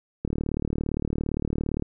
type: click train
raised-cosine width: 3 ms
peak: -14 dBFS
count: 60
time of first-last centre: 0.25-1.823 s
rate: 37.5 Hz
effects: none